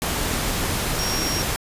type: tone in noise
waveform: sine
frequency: 5588 Hz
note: F8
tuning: in tune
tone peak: -26 dBFS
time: 0.99-1.42 s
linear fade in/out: 0 ms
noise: pink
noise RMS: -24 dBFS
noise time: 0.02-1.56 s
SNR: -5 dB
effects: resampled to 32000 Hz